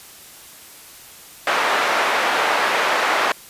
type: band-pass noise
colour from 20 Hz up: white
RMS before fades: -19 dBFS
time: 1.47-3.32 s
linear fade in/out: 2 ms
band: 550 to 1600 Hz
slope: 12 dB/octave
effects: white hiss -42 dBFS RMS until 3.49 s + resampled to 32000 Hz